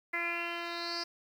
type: tone with low-pass filter sweep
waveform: 10% pulse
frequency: 342 Hz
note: F4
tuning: 36 cents flat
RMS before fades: -36 dBFS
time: 0.13-1.04 s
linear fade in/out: 10 ms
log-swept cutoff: 2100 to 5000 Hz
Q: 8.8
effects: 10-bit